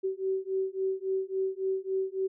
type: beating tone pair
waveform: sine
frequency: 380.2 / 383.8 Hz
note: F#4 / G4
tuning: +47 / -37 cents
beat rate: 3.6 Hz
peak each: -31 dBFS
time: 0.03-2.28 s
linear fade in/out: 20 ms
effects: none